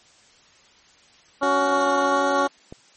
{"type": "harmonic tone", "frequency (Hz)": 280.2, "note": "C#4", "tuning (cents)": 19, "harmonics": [1, 2, 3, 4, 5], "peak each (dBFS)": [-27, -23, -25, -23, -27], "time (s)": [1.41, 2.48], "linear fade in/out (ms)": 20}
{"type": "tone with vibrato", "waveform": "15% pulse", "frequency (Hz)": 370, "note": "F#4", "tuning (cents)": 0, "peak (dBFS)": -19, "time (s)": [1.43, 2.47], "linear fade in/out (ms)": 0, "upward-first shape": "sine", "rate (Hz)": 1.5, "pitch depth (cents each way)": 14}
{"type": "click", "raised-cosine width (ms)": 2, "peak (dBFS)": -23, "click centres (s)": 2.725}
{"effects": ["white hiss -54 dBFS RMS until 2.96 s", "MP3 32 kbps"]}